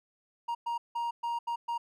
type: tone bursts at uneven times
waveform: triangle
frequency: 940 Hz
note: A#5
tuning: 14 cents sharp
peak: -28 dBFS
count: 6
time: 0.48-0.55 / 0.66-0.78 / 0.95-1.11 / 1.23-1.39 / 1.47-1.56 / 1.68-1.78 s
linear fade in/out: 10 ms
effects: none